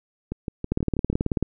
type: two click trains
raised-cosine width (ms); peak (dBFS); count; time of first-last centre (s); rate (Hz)
3; -15 / -9; 6 / 14; 0.32-1.129 / 0.72-1.427; 6.18 / 18.4
effects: none